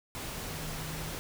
sine tone in noise, 156.5 Hz, D#3, 10 cents sharp, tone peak -41 dBFS, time 0.5-1.11 s, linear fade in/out 0 ms, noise pink, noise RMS -39 dBFS, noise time 0.15-1.19 s, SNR -5 dB, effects none

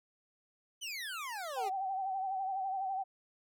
25% pulse exponential sweep, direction down, 3108 to 380 Hz, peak -35 dBFS, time 0.81-1.7 s, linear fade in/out 20 ms
sine tone with vibrato, 768 Hz, G5, 36 cents flat, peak -33 dBFS, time 1.56-3.04 s, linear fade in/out 20 ms, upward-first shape sine, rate 12 Hz, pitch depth 52 cents each way
effects none

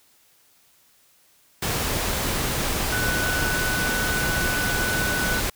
sine tone in noise, 1491 Hz, F#6, 13 cents sharp, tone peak -25 dBFS, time 2.92-5.4 s, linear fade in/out 5 ms, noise pink, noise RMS -25 dBFS, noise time 1.62-5.5 s, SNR -3 dB, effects white hiss -59 dBFS RMS until 5.55 s

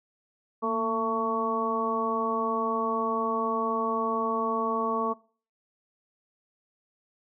harmonic tone with a mistuned harmonic, 223.9 Hz, A3, 30 cents sharp, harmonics 1 / 2 / 3 / 4 / 5, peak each -32 / -30 / -35 / -34 / -28 dBFS, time 0.62-5.14 s, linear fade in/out 20 ms, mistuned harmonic 1, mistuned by +54 cents, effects noise-tail reverb RT60 0.4 s tail -20 dB re dry

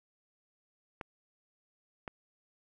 clicks, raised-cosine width 0.5 ms, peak -24 dBFS, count 2, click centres 1.012 / 2.078 s, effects none

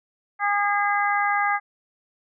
harmonic tone, 407.7 Hz, G#4, 32 cents flat, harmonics 2 / 3 / 4 / 5, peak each -23 / -25 / -26 / -27 dBFS, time 0.39-1.6 s, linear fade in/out 50 ms, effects none

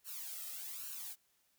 blue noise with flanger, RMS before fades -45 dBFS, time 0.04-1.16 s, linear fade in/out 50 ms, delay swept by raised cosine 0.7 to 1.58 ms, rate 1.2 Hz, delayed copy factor +0.75, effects white hiss -75 dBFS RMS until 1.58 s

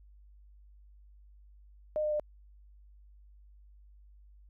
sine tone with pitch steps, 611 / 605.4 / 599.8 Hz, D#5 / D#5 / D5, -32 / -48 / +36 cents, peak -28 dBFS, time 1.96-2.197 s, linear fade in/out 0 ms, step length 79 ms, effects added 50 Hz sine -54 dBFS peak until 4.49 s

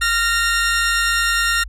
sawtooth tone pair together, 1388 / 1847.4 Hz, F6 / A#6, -11 / -16 cents, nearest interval perfect fourth, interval 495 cents, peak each -15 dBFS, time 0.01-1.64 s, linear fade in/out 10 ms, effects added 50 Hz sine -30 dBFS peak until 1.68 s + low-pass 11000 Hz 12 dB/octave

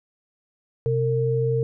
sine tone pair together, 128.24 / 456.1 Hz, C3 / A#4, -34 / -38 cents, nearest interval octave + minor seventh, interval 2196 cents, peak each -22 dBFS, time 0.86-1.63 s, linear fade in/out 0 ms, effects none

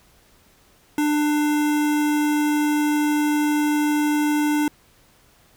square tone with notch filter, 297.9 Hz, D4, 25 cents sharp, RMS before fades -20 dBFS, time 0.98-4.68 s, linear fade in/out 2 ms, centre 4400 Hz, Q 2, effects pink hiss -56 dBFS RMS until 5.56 s

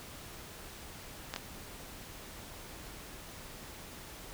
clicks, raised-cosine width 0.2 ms, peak -18 dBFS, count 2, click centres 1.339 / 1.362 s, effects pink hiss -48 dBFS RMS until 4.33 s

